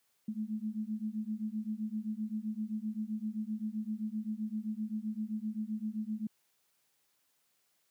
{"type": "beating tone pair", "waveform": "sine", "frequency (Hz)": [211.9, 219.6], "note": ["G#3", "A3"], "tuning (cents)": [35, -3], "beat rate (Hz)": 7.7, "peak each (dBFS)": [-37, -37], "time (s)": [0.28, 6.27], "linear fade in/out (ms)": 5, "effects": ["white hiss -75 dBFS RMS until 7.9 s", "high-pass 100 Hz 12 dB/octave"]}